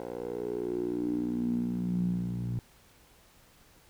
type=tone with band-pass filter sweep; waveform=10% pulse; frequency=59.9 Hz; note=A#1; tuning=48 cents sharp; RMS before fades=-32 dBFS; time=0-2.59 s; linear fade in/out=0 ms; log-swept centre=560 to 130 Hz; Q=6.5; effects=pink hiss -60 dBFS RMS until 3.89 s

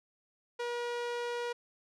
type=tone with low-pass filter; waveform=sawtooth; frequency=479.5 Hz; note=A#4; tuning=49 cents sharp; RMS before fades=-36 dBFS; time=0.59-1.53 s; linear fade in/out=10 ms; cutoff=5900 Hz; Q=0.51; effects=none

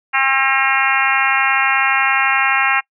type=harmonic tone with a mistuned harmonic; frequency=268.4 Hz; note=C4; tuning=44 cents sharp; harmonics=3 / 4 / 5 / 6 / 7 / 8 / 9 / 10; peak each=-21 / -21 / -21 / -21 / -21 / -21 / -21 / -21 dBFS; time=0.13-2.81 s; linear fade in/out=20 ms; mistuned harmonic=10; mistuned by=+41 cents; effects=noise-tail reverb RT60 0.1 s tail -25 dB re dry

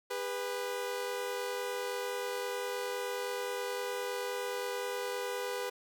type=tone pair together; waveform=sawtooth; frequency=404.3 / 493.9 Hz; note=G#4 / B4; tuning=-46 / 0 cents; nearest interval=minor third; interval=346 cents; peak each=-35 / -32 dBFS; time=0.1-5.7 s; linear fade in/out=10 ms; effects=none

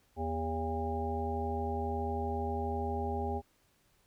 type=harmonic tone with a mistuned harmonic; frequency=80.7 Hz; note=E2; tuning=36 cents flat; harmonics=1 / 3 / 5 / 7 / 9 / 10; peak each=-36 / -40 / -38 / -45 / -45 / -37 dBFS; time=0.16-3.42 s; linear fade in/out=50 ms; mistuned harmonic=9; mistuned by=-71 cents; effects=pink hiss -70 dBFS RMS until 4.06 s

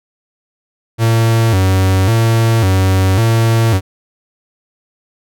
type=tone with vibrato; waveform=45% pulse; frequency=103.83 Hz; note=G#2; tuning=in tune; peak=-9 dBFS; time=0.98-3.81 s; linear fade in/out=50 ms; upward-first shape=square; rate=0.91 Hz; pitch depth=160 cents each way; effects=none

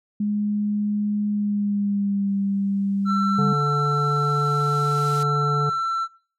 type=tone with pitch glide; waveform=sine; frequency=207.7 to 197.98 Hz; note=G#3 to G3; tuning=0 to +17 cents; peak=-20 dBFS; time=0.2-3.53 s; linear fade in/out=5 ms; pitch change=-83 cents; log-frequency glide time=1.29-2.34 s
type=noise with exponential growth; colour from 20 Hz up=blue; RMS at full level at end=-31 dBFS; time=2.28-5.23 s; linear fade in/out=1 ms; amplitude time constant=640 ms
type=tone; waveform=triangle; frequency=1342 Hz; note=E6; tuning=31 cents sharp; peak=-20 dBFS; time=3.05-6.08 s; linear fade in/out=50 ms
type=harmonic tone; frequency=145.1 Hz; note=D3; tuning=21 cents flat; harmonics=1 / 3 / 5 / 6; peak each=-21 / -28 / -36 / -40 dBFS; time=3.38-5.7 s; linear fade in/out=10 ms
effects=noise-tail reverb RT60 0.5 s tail -23 dB re dry + low-pass 7000 Hz 12 dB/octave

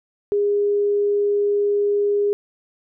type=tone; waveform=sine; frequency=408.8 Hz; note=G#4; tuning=27 cents flat; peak=-16 dBFS; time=0.32-2.33 s; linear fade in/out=0 ms; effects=none

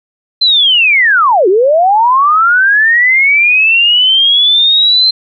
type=linear two-way sweep; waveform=sine; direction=down then up; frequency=4135 to 350.5 to 4135 Hz; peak=-5 dBFS; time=0.41-5.11 s; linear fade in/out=10 ms; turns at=1.48 s; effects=none

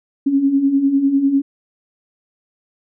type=beating tone pair; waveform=sine; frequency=268.5 / 278.5 Hz; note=C4 / C#4; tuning=+45 / +8 cents; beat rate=10 Hz; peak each=-20 / -13 dBFS; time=0.26-1.42 s; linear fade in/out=10 ms; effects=none

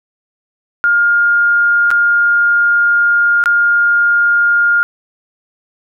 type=tone with dropouts; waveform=sine; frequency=1413 Hz; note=F6; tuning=20 cents sharp; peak=-8 dBFS; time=0.84-4.83 s; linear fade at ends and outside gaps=0 ms; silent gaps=1.905-1.913 / 3.439-3.458 s; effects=none

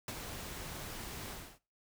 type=noise with ADSR envelope; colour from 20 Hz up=pink; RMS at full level=-38 dBFS; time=0.08-1.59 s; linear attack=3 ms; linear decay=37 ms; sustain=-6 dB; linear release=290 ms; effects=noise-tail reverb RT60 0.3 s tail -20 dB re dry

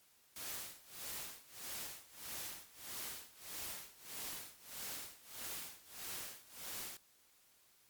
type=noise with tremolo; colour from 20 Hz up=white; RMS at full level=-44 dBFS; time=0.36-6.97 s; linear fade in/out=2 ms; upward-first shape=sine; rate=1.6 Hz; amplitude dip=90%; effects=white hiss -69 dBFS RMS until 7.89 s + MP3 96 kbps

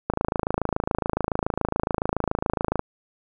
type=click train; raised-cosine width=1 ms; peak=-8 dBFS; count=74; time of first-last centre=0.1-2.794 s; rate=27.1 Hz; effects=none

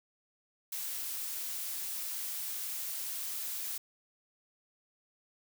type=noise; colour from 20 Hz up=blue; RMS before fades=-38 dBFS; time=0.72-3.78 s; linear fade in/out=5 ms; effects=none

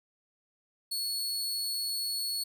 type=tone; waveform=sawtooth; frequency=4387 Hz; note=C#8; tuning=19 cents flat; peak=-28 dBFS; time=0.91-2.44 s; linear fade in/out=10 ms; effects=none

